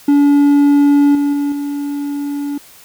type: tone with level steps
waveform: triangle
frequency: 286.3 Hz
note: D4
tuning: 44 cents flat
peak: -5 / -10 / -12 / -16 dBFS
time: 0.08-2.58 s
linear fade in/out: 5 ms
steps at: 1.15 / 1.33 / 1.52 s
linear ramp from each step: 2 ms
effects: white hiss -42 dBFS RMS until 2.84 s